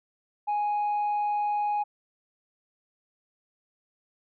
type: tone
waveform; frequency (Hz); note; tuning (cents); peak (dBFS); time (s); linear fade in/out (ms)
sine; 830.6; G#5; 0; -22; 0.47-1.84; 20
effects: tanh soft clip ceiling -23 dBFS